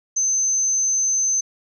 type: tone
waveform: sine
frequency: 6190 Hz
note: G8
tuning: 23 cents flat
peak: -17 dBFS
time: 0.16-1.41 s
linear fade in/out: 10 ms
effects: none